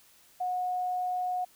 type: tone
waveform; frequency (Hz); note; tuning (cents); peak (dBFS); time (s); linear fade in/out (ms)
sine; 728; F#5; -28; -28; 0.4-1.45; 10
effects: white hiss -60 dBFS RMS until 1.55 s